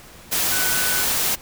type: tone in noise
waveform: sine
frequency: 1495 Hz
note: F#6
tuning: 17 cents sharp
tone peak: -26 dBFS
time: 0.51-1.04 s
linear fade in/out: 20 ms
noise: white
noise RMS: -21 dBFS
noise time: 0.31-1.36 s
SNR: -8 dB
effects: pink hiss -44 dBFS RMS until 1.41 s